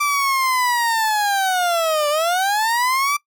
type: linear two-way sweep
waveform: 30% pulse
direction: down then up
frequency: 1174.7 to 582 to 1174.7 Hz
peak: -14 dBFS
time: 0-3.17 s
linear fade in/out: 10 ms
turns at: 2.09 s
effects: noise-tail reverb RT60 0.1 s tail -21 dB re dry